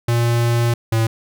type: tone pair in turn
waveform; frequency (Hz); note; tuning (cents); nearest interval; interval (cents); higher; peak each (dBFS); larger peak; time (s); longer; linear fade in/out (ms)
square; 118.1 / 112.84; A#2 / A2; +23 / +44; minor second; 79; first; -15; neither; 0.08-0.74 / 0.92-1.07; first; 5
effects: none